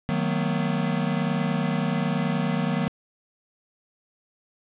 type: chord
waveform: square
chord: B dominant seventh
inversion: first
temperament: equal with one note detuned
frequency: 155.56 / 185 / 225.7 / 246.9 Hz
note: D#3 / F#3 / A3 / B3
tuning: 0 / 0 / +44 / 0 cents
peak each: -28 / -28 / -30 / -31 dBFS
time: 0.09-2.88 s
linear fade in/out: 0 ms
effects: resampled to 8000 Hz + 9-bit